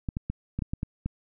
clicks, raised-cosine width 5 ms, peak -17 dBFS, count 8, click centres 0.088 / 0.169 / 0.3 / 0.59 / 0.622 / 0.735 / 0.831 / 1.06 s, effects none

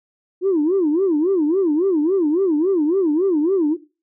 sine tone with vibrato, 340 Hz, F4, 46 cents flat, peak -13 dBFS, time 0.41-3.77 s, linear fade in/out 50 ms, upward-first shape sine, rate 3.6 Hz, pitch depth 260 cents each way, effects noise-tail reverb RT60 0.3 s tail -17 dB re dry + tanh soft clip ceiling -11 dBFS

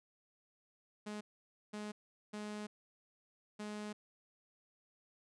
sawtooth tone bursts at uneven times, 210 Hz, G#3, 19 cents sharp, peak -38 dBFS, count 4, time 1.06-1.21 / 1.73-1.92 / 2.33-2.67 / 3.59-3.93 s, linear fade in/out 10 ms, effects resampled to 22050 Hz

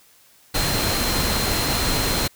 sine tone in noise, 4148 Hz, C8, 16 cents flat, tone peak -28 dBFS, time 0.54-2.28 s, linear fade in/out 10 ms, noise pink, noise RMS -22 dBFS, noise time 0.54-2.28 s, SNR -9 dB, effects white hiss -54 dBFS RMS until 2.35 s

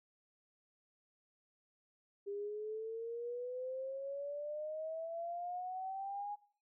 sine exponential sweep, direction up, 399.6 to 830.6 Hz, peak -39 dBFS, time 2.26-6.36 s, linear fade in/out 20 ms, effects noise-tail reverb RT60 0.5 s tail -21 dB re dry

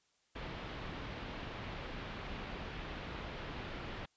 pink low-pass noise, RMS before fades -44 dBFS, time 0.35-4.06 s, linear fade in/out 10 ms, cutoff 3600 Hz, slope 24 dB/octave, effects white hiss -75 dBFS RMS until 4.16 s + resampled to 16000 Hz

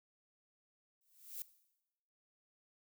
violet noise with exponential growth, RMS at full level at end -41 dBFS, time 1.01-1.42 s, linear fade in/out 1 ms, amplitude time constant 87 ms, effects noise-tail reverb RT60 0.9 s tail -17 dB re dry

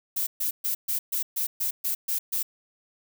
violet noise bursts, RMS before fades -27 dBFS, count 10, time 0.16-2.43 s, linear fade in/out 10 ms, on 110 ms, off 130 ms, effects none

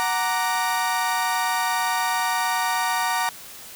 30% pulse chord, Gb augmented, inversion none, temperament equal, 740 / 932.3 / 1174.7 Hz, Gb5 / Bb5 / D6, 0 / 0 / 0 cents, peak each -24 / -21 / -26 dBFS, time 0-3.29 s, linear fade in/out 0 ms, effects white hiss -41 dBFS RMS until 3.75 s

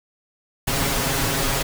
pink noise with comb filter, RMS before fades -22 dBFS, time 0.67-1.63 s, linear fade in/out 10 ms, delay 7.3 ms, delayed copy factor +1, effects none

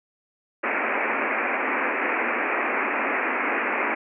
white band-pass noise, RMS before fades -25 dBFS, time 0.63-3.95 s, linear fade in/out 10 ms, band 220 to 2500 Hz, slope 96 dB/octave, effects none

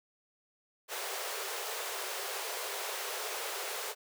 pink high-pass noise, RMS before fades -38 dBFS, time 0.88-3.95 s, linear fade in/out 50 ms, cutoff 380 Hz, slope 96 dB/octave, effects none

